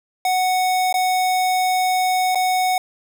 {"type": "tone with dropouts", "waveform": "square", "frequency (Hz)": 740, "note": "F#5", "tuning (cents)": 0, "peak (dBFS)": -17, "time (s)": [0.25, 2.78], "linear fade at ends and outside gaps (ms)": 2, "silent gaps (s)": [[0.927, 0.941], [2.348, 2.355]], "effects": []}